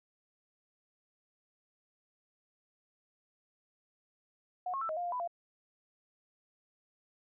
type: tone with pitch steps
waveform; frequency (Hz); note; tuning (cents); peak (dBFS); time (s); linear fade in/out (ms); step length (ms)
sine; 726 / 1085 / 1326 / 628 / 705 / 701 / 995 / 689; F#5 / C#6 / E6 / D#5 / F5 / F5 / B5 / F5; -33 / -37 / +10 / +16 / +16 / +6 / +13 / -24; -33; 4.66-5.276; 5; 77
effects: none